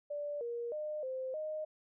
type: tone with pitch steps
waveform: sine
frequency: 584 / 472.6 / 607 / 520 / 618 Hz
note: D5 / A#4 / D#5 / C5 / D#5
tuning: -10 / +24 / -43 / -11 / -12 cents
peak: -36 dBFS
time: 0.1-1.65 s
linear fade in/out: 10 ms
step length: 310 ms
effects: none